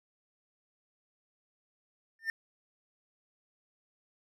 triangle tone with exponential growth, 1804 Hz, A6, 43 cents sharp, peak -24 dBFS, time 2.19-2.3 s, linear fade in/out 1 ms, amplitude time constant 22 ms, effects none

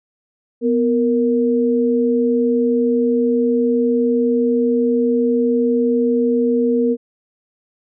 sine tone pair together, 246.8 / 466.2 Hz, B3 / A#4, -1 / 0 cents, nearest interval major seventh, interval 1101 cents, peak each -16 dBFS, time 0.61-6.97 s, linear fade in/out 50 ms, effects none

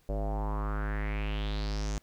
square tone with low-pass filter sweep, 51.91 Hz, G#1, in tune, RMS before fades -32 dBFS, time 0.09-1.98 s, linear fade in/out 0 ms, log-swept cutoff 570 to 6900 Hz, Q 4.5, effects pink hiss -67 dBFS RMS until 2.02 s

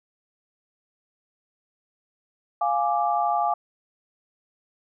sine chord, D diminished, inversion first, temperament equal, 698.5 / 830.6 / 1174.7 Hz, F5 / Ab5 / D6, 0 / 0 / 0 cents, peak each -24 / -24 / -27 dBFS, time 2.61-3.54 s, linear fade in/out 5 ms, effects none

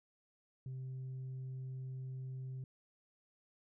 sine tone, 130.3 Hz, C3, 7 cents flat, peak -39 dBFS, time 0.66-2.64 s, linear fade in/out 2 ms, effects tanh soft clip ceiling -40 dBFS

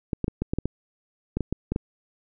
clicks, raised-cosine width 3 ms, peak -12 dBFS, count 12, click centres 0.132 / 0.243 / 0.281 / 0.42 / 0.535 / 0.586 / 0.656 / 1.37 / 1.407 / 1.526 / 1.72 / 1.761 s, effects none

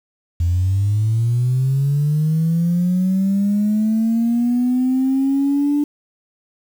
sine linear sweep, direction up, 83.6 to 293.7 Hz, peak -13 dBFS, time 0.4-5.84 s, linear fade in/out 5 ms, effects tanh soft clip ceiling -10 dBFS + 7-bit

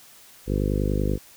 harmonic tone, 50.3 Hz, G1, 45 cents sharp, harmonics 1 / 2 / 3 / 4 / 5 / 6 / 7 / 8 / 9 / 10, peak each -25 / -28 / -30 / -31 / -32 / -33 / -33 / -34 / -35 / -35 dBFS, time 0.46-1.19 s, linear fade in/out 50 ms, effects white hiss -50 dBFS RMS until 1.36 s

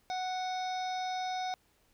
harmonic tone with a mistuned harmonic, 740 Hz, F#5, in tune, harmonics 1 / 2 / 3 / 5 / 6 / 7 / 8, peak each -33 / -47 / -46 / -45 / -55 / -48 / -53 dBFS, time 0.1-1.54 s, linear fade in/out 0 ms, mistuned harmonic 6, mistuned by -66 cents, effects pink hiss -70 dBFS RMS until 1.93 s

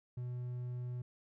triangle tone, 123.47 Hz, B2, in tune, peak -36 dBFS, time 0.17-1.02 s, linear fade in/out 5 ms, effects none

